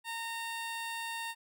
15% pulse tone, 918 Hz, A#5, 27 cents flat, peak -30 dBFS, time 0.04-1.35 s, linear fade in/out 50 ms, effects none

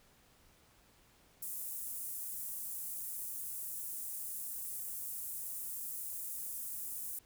pink high-pass noise, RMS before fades -42 dBFS, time 1.42-7.19 s, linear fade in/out 5 ms, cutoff 9400 Hz, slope 24 dB/octave, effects pink hiss -66 dBFS RMS until 7.25 s

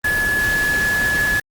sine tone in noise, 1704 Hz, G#6, 44 cents sharp, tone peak -16 dBFS, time 0.04-1.4 s, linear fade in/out 5 ms, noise pink, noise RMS -26 dBFS, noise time 0.04-1.4 s, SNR +7 dB, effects Opus 32 kbps

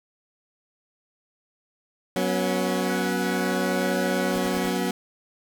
20% pulse chord, F# suspended fourth, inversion none, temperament equal with one note detuned, 185 / 241.9 / 277.2 Hz, F#3 / B3 / C#4, 0 / -36 / 0 cents, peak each -21 / -23 / -24 dBFS, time 2.16-4.91 s, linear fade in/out 2 ms
sine tone, 1480 Hz, F#6, in tune, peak -31 dBFS, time 2.89-4.32 s, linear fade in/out 10 ms
pink noise bursts, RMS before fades -38 dBFS, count 4, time 4.33-4.693 s, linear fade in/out 10 ms, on 60 ms, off 41 ms
effects none

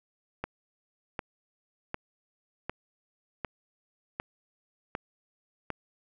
click train, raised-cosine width 0.5 ms, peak -17 dBFS, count 8, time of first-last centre 0.44-5.703 s, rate 1.33 Hz, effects none

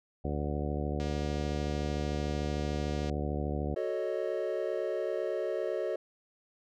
harmonic tone, 73.42 Hz, D2, in tune, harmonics 1 / 2 / 3 / 4 / 5 / 6 / 7 / 8 / 10, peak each -34 / -37 / -39 / -40 / -41 / -42 / -42 / -43 / -44 dBFS, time 0.24-3.75 s, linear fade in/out 10 ms
click train, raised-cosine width 0.2 ms, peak -29 dBFS, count 500, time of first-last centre 1-3.097 s, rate 238 Hz
triangle chord, D# half-diminished seventh, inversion first, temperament equal, 370 / 440 / 554.4 / 622.3 Hz, F#4 / A4 / C#5 / D#5, 0 / 0 / 0 / 0 cents, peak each -34 dBFS, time 3.76-5.96 s, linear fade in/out 5 ms
effects none

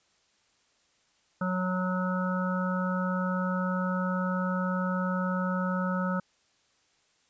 harmonic tone, 183.8 Hz, F#3, 11 cents flat, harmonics 1 / 3 / 5 / 7 / 8, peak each -28 / -35 / -39 / -34 / -38 dBFS, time 1.41-6.2 s, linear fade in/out 5 ms, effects white hiss -68 dBFS RMS until 7.29 s + resampled to 16000 Hz

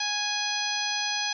harmonic tone with a mistuned harmonic, 830 Hz, G#5, 1 cent flat, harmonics 1 / 2 / 3 / 4 / 5 / 6 / 7, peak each -34 / -34 / -34 / -34 / -34 / -34 / -34 dBFS, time 0-1.33 s, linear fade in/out 5 ms, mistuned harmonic 7, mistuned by +58 cents, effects none

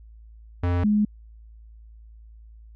square / sine tone pair in turn, 88.1 / 209.5 Hz, F2 / G#3, +16 / +15 cents, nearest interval octave + minor third, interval 1499 cents, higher second, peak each -21 / -17 dBFS, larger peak second, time 0.63-0.84 / 0.84-1.05 s, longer neither, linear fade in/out 5 ms, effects added 55 Hz sine -44 dBFS peak until 2.75 s + low-pass 2000 Hz 12 dB/octave

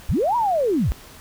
sine linear two-way sweep, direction up then down, 30.87 to 989 to 30.87 Hz, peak -17 dBFS, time 0.09-0.92 s, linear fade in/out 0 ms, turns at 0.36 s, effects pink hiss -44 dBFS RMS until 1.2 s

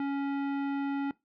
sine tone with tanh clipping, 278.9 Hz, C#4, 11 cents sharp, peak -31 dBFS, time 0-1.11 s, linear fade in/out 2 ms, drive 18 dB, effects noise-tail reverb RT60 0.2 s tail -20 dB re dry + low-pass 3000 Hz 12 dB/octave

